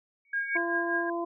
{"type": "tone with exponential growth", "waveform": "sine", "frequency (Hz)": 2245, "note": "C#7", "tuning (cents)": 21, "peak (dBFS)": -26, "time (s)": [0.25, 0.57], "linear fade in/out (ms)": 2, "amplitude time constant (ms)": 68}
{"type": "tone with tremolo", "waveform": "sine", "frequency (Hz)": 1624, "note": "G#6", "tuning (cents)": -39, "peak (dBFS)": -25, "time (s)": [0.33, 1.1], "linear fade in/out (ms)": 5, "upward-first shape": "triangle", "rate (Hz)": 5.2, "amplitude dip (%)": 75}
{"type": "harmonic tone", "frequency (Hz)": 341, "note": "F4", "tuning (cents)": -41, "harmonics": [1, 2, 3], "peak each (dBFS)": [-31, -34, -36], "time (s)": [0.55, 1.25], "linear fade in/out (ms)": 10}
{"effects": []}